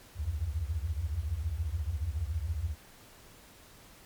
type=tone cluster; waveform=sine; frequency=69.4 / 83.8 / 90.6 Hz; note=C#2 / E2 / F#2; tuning=+3 / +29 / -36 cents; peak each=-34 / -33 / -40 dBFS; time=0.15-2.76 s; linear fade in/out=50 ms; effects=pink hiss -55 dBFS RMS until 4.05 s + MP3 96 kbps